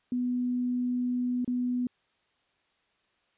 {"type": "tone with dropouts", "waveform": "sine", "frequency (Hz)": 247.4, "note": "B3", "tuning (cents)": 3, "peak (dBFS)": -26, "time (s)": [0.12, 1.87], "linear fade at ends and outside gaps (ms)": 2, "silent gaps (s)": [1.446, 1.477], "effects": ["white hiss -71 dBFS RMS until 3.37 s", "resampled to 8000 Hz"]}